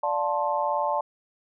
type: chord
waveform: sine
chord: D minor seventh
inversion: none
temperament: just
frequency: 587.3 / 704.8 / 881 / 1057.2 Hz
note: D5 / F5 / A5 / C6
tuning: 0 / +16 / +2 / +18 cents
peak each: -28 / -32 / -26 / -30 dBFS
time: 0.03-1.01 s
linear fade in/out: 5 ms
effects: none